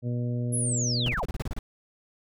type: harmonic tone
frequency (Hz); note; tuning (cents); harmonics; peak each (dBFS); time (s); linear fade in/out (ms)
121.2; B2; -32; 1 / 2 / 3 / 4 / 5; -27 / -33 / -42 / -41 / -43; 0.02-1.14; 50
type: linear sweep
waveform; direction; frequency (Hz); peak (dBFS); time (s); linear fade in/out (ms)
sine; down; 11090 to 140; -27; 0.52-1.26; 20
type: noise bursts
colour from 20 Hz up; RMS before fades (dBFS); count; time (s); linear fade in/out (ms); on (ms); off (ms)
brown; -30; 10; 1.06-1.59; 2; 26; 30
effects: none